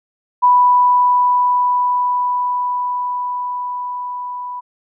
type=tone with level ramp; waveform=sine; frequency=987.8 Hz; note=B5; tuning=in tune; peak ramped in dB=-7 to -24 dBFS; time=0.42-4.61 s; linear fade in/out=20 ms; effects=none